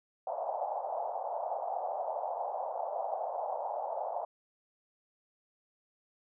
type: band-pass noise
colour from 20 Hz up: white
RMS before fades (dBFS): -36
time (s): 0.27-4.25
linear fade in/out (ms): 5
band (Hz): 590 to 830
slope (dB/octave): 48
effects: none